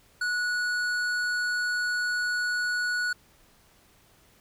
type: tone with hard clipping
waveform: triangle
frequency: 1466 Hz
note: F#6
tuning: 16 cents flat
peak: -27 dBFS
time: 0.21-3.13 s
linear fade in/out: 5 ms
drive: 14 dB
effects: pink hiss -60 dBFS RMS until 4.4 s